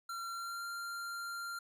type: tone with pitch glide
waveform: square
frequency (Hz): 1368 to 1387.1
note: F6 to F6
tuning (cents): -36 to -12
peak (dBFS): -40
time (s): 0.09-1.59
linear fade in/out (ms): 5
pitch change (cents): +24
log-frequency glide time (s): 0.32-0.66
effects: resampled to 32000 Hz